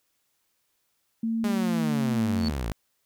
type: tone with pitch glide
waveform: sine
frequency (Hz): 226.3 to 224.7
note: A3 to A3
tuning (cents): +49 to +37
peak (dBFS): -24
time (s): 1.23-2.5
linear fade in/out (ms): 5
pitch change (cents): -12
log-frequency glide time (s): 1.43-2.08
type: linear sweep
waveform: sawtooth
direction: down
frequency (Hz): 207.7 to 49.51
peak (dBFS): -24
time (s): 1.44-2.72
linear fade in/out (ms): 0
type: tone with exponential growth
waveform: sine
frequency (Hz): 4435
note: C#8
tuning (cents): 0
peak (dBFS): -28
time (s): 2.34-2.48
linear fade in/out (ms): 1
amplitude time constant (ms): 30
effects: white hiss -73 dBFS RMS until 3.05 s